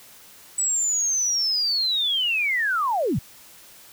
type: linear sweep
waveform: sine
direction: down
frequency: 7940 to 87.31 Hz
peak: -20 dBFS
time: 0.58-3.19 s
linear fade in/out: 5 ms
effects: white hiss -48 dBFS RMS until 3.92 s